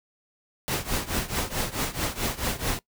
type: noise with tremolo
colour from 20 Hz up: pink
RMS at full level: -25 dBFS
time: 0.68-2.79 s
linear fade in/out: 0 ms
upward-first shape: triangle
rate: 4.6 Hz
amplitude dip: 90%
effects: noise-tail reverb RT60 0.1 s tail -20 dB re dry